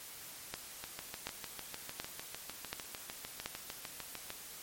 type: two click trains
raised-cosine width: 0.2 ms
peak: -23 / -19 dBFS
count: 24 / 5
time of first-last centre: 0.84-4.304 / 0.54-3.46 s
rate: 6.64 / 1.37 Hz
effects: white hiss -49 dBFS RMS until 4.62 s + MP3 64 kbps